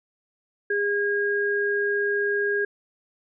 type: tone pair together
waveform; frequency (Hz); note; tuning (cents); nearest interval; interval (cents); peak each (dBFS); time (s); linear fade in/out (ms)
sine; 407.7 / 1630.8; G#4 / G#6; -32 / -32; 2 octaves; 2400; -24; 0.7-2.65; 5
effects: none